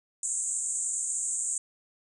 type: band-pass noise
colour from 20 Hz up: pink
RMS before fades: -31 dBFS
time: 0.23-1.58 s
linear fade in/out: 2 ms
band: 6900 to 8800 Hz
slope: 96 dB/octave
effects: none